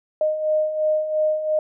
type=beating tone pair; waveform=sine; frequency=615 / 617.9 Hz; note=D#5 / D#5; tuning=-20 / -12 cents; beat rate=2.9 Hz; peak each=-26 / -19 dBFS; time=0.21-1.59 s; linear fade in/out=2 ms; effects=none